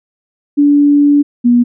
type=tone pair in turn; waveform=sine; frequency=288.8 / 241.3 Hz; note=D4 / B3; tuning=-29 / -40 cents; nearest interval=minor third; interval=311 cents; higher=first; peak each=-5 dBFS; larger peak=neither; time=0.57-1.23 / 1.44-1.64 s; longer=first; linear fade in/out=20 ms; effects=none